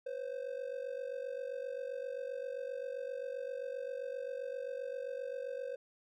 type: ring-modulated tone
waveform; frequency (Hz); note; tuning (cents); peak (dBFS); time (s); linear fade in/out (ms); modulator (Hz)
triangle; 519; C5; -14; -33; 0.06-5.76; 5; 23.8
effects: none